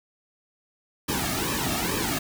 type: noise with flanger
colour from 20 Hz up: pink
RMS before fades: -27 dBFS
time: 1.08-2.19 s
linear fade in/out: 10 ms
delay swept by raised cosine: 1.4 to 2.05 ms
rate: 2.3 Hz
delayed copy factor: -0.8
effects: none